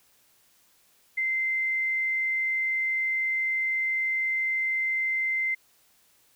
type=tone; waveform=sine; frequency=2078 Hz; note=C7; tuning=12 cents flat; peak=-24 dBFS; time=1.17-5.55 s; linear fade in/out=10 ms; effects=white hiss -63 dBFS RMS until 6.35 s